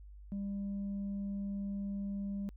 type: tone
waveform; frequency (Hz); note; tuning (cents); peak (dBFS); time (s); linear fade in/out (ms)
sine; 199.2; G3; +28; -33; 0.32-2.49; 0
effects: tanh soft clip ceiling -34 dBFS + added 50 Hz sine -49 dBFS peak until 2.56 s